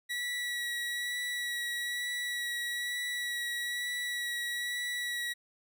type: tone with vibrato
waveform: 30% pulse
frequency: 1935 Hz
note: B6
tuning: 36 cents flat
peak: -30 dBFS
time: 0.09-5.34 s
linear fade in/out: 20 ms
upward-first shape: sine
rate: 1.1 Hz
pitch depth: 14 cents each way
effects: none